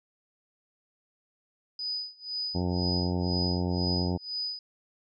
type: tone with tremolo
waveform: sine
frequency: 4978 Hz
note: D#8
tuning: in tune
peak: -29 dBFS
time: 1.79-4.59 s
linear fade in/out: 2 ms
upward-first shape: sine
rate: 2 Hz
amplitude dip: 95%
type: harmonic tone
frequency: 89.4 Hz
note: F2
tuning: 41 cents sharp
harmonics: 1 / 2 / 3 / 4 / 5 / 6 / 7 / 8 / 9 / 10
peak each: -30 / -30 / -34 / -36 / -40 / -43 / -44 / -45 / -44 / -45 dBFS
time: 2.54-4.18 s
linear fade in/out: 20 ms
effects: none